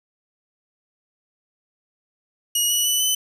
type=tone with pitch steps; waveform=15% pulse; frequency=2896 / 2936 / 2977 / 3019 Hz; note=F#7 / F#7 / F#7 / F#7; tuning=-38 / -14 / +10 / +34 cents; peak=-11 dBFS; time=2.55-3.15 s; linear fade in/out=5 ms; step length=150 ms; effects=none